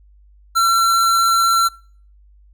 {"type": "tone", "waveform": "square", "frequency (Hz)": 1354, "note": "E6", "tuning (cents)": 46, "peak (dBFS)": -13, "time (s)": [0.55, 1.69], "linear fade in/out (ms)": 20, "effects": ["noise-tail reverb RT60 0.5 s tail -25 dB re dry", "added 50 Hz sine -46 dBFS peak until 2.53 s"]}